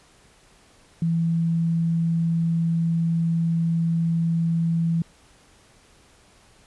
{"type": "tone", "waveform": "sine", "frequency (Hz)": 166.1, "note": "E3", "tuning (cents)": 13, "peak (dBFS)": -19, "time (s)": [1.02, 5.02], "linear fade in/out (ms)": 2, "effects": ["pink hiss -55 dBFS RMS until 6.66 s", "resampled to 24000 Hz"]}